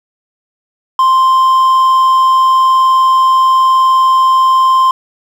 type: tone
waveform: triangle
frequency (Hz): 1046.5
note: C6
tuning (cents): 0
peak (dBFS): -4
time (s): 0.99-4.91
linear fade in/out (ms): 2
effects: 7-bit